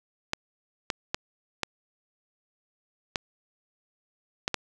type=clicks; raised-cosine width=0.2 ms; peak=-9 dBFS; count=7; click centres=0.334 / 0.902 / 1.145 / 1.633 / 3.158 / 4.479 / 4.543 s; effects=none